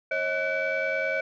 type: tone cluster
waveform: sine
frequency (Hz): 542 / 632 / 1499 / 2294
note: C#5 / D#5 / F#6 / D7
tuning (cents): -39 / +27 / +22 / -41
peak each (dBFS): -29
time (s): 0.11-1.21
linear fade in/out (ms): 5
effects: tanh soft clip ceiling -19 dBFS